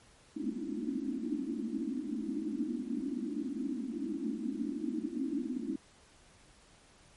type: band-pass noise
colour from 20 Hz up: white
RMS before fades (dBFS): -36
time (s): 0.36-5.76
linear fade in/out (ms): 5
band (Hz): 210 to 330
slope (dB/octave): 96
effects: pink hiss -61 dBFS RMS until 7.16 s + MP3 48 kbps